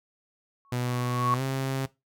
sine tone with exponential growth, 1108.7 Hz, C#6, in tune, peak -20 dBFS, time 0.65-1.34 s, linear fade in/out 0 ms, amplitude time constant 150 ms
sawtooth tone with pitch glide, 123.47 to 133.87 Hz, B2 to C3, 0 to +40 cents, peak -23 dBFS, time 0.72-1.86 s, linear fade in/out 5 ms, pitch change +140 cents, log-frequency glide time 1.34-1.42 s
effects noise-tail reverb RT60 0.2 s tail -18 dB re dry

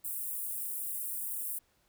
white high-pass noise, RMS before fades -37 dBFS, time 0.04-1.59 s, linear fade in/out 10 ms, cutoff 8700 Hz, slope 48 dB/octave, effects pink hiss -71 dBFS RMS until 1.88 s

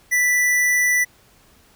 square tone, 1975.5 Hz, B6, in tune, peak -16 dBFS, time 0.11-1.05 s, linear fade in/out 20 ms, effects pink hiss -54 dBFS RMS until 1.75 s

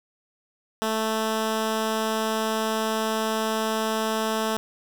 10% pulse tone, 220 Hz, A3, in tune, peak -15 dBFS, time 0.82-4.57 s, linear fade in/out 0 ms, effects 7-bit

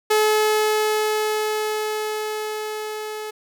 sawtooth tone with level ramp, 428.7 Hz, A4, 45 cents flat, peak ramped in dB -11 to -25 dBFS, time 0.1-3.31 s, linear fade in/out 10 ms, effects none

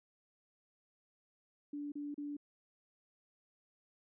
sine tone bursts, 290.6 Hz, D4, 18 cents flat, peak -39 dBFS, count 3, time 1.73-2.368 s, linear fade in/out 5 ms, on 190 ms, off 34 ms, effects none

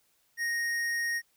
sine tone with tanh clipping, 1865 Hz, A#6, in tune, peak -30 dBFS, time 0.37-1.22 s, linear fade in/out 50 ms, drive 15 dB, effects white hiss -70 dBFS RMS until 1.36 s

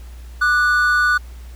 triangle tone pair together, 1189 / 1474 Hz, D6 / F#6, +21 / -7 cents, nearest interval major third, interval 372 cents, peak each -18 / -12 dBFS, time 0.41-1.18 s, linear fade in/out 10 ms, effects added 60 Hz sine -33 dBFS peak until 1.55 s + pink hiss -49 dBFS RMS until 1.55 s

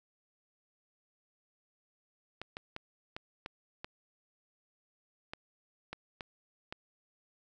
clicks, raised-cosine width 0.3 ms, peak -24 dBFS, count 10, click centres 2.416 / 2.569 / 2.764 / 3.165 / 3.461 / 3.845 / 5.335 / 5.93 / 6.208 / 6.725 s, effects none

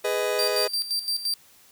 40% pulse chord, G# minor, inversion none, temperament just, 415.3 / 498.4 / 623 Hz, G#4 / B4 / D#5, 0 / +16 / +2 cents, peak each -27 dBFS, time 0.04-0.68 s, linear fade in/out 10 ms
40% pulse tone with tremolo, 4699 Hz, D8, in tune, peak -22 dBFS, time 0.39-1.34 s, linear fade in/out 0 ms, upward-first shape square, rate 5.8 Hz, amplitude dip 70%
effects white hiss -55 dBFS RMS until 1.71 s

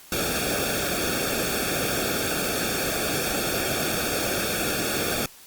pink noise with comb filter, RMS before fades -26 dBFS, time 0.12-5.26 s, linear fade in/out 2 ms, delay 1 ms, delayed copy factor -0.85, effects white hiss -48 dBFS RMS until 5.46 s + Opus 48 kbps

